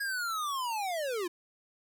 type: linear sweep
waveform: square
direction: down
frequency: 1661.2 to 329.6 Hz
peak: -32 dBFS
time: 0-1.28 s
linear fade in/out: 10 ms
effects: 12-bit